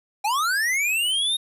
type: linear sweep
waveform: square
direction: up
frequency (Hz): 784 to 3734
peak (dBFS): -21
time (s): 0.24-1.37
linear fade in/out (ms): 10
effects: resampled to 32000 Hz + 9-bit